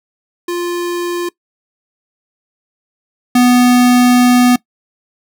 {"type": "tone pair in turn", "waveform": "square", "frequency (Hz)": [349.2, 246.9], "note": ["F4", "B3"], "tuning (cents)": [0, 0], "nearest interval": "tritone", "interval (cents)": 600, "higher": "first", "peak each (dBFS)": [-17, -7], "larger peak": "second", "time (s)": [[0.48, 1.29], [3.35, 4.56]], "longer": "second", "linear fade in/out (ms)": 5, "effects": ["noise-tail reverb RT60 0.1 s tail -21 dB re dry"]}